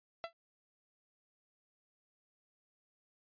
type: tone with exponential decay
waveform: sawtooth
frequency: 671 Hz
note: E5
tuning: 31 cents sharp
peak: -31 dBFS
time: 0.24-0.33 s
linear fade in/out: 0 ms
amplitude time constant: 18 ms
effects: resampled to 11025 Hz